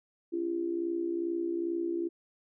sine tone with amplitude modulation, 339.4 Hz, F4, 49 cents flat, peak -26 dBFS, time 0.32-2.09 s, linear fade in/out 20 ms, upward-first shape sine, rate 62.4 Hz, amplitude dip 70%, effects none

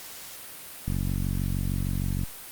click train, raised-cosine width 5 ms, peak -16 dBFS, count 64, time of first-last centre 0.88-2.235 s, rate 46.5 Hz, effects white hiss -42 dBFS RMS until 2.51 s + Opus 48 kbps

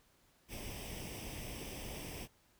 pink noise with comb filter, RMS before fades -45 dBFS, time 0.48-2.28 s, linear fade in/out 50 ms, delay 0.36 ms, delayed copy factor +0.7, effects pink hiss -70 dBFS RMS until 2.59 s

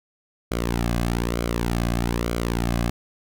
sawtooth tone with flanger, 58.5 Hz, A#1, 7 cents sharp, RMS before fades -24 dBFS, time 0.51-2.9 s, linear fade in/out 5 ms, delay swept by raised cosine 1.1 to 2.2 ms, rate 1.1 Hz, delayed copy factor -0.65, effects none

